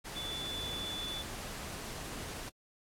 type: tone in noise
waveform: sine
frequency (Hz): 3476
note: A7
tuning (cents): -22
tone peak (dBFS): -38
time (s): 0.15-1.23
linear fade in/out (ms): 20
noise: pink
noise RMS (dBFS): -43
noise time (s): 0.04-2.5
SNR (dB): +2
effects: low-pass 12000 Hz 12 dB/octave + AAC 64 kbps